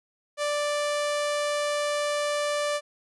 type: tone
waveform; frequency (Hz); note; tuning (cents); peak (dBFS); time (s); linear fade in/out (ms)
sawtooth; 587.3; D5; 0; -21; 0.37-2.81; 50
effects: resampled to 24000 Hz